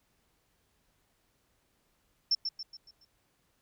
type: tone with echo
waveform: sine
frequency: 5370 Hz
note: E8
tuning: 31 cents sharp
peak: -23 dBFS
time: 2.31-2.35 s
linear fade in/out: 5 ms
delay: 140 ms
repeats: 5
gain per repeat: -7 dB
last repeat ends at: 3.05 s
effects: pink hiss -73 dBFS RMS until 3.61 s